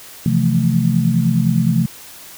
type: chord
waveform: sine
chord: F major seventh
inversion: second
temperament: equal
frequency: 130.81 / 164.81 / 174.61 / 220 Hz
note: C3 / E3 / F3 / A3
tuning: 0 / 0 / 0 / 0 cents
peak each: -18 dBFS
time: 0.26-1.86 s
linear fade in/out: 2 ms
effects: white hiss -38 dBFS RMS until 2.37 s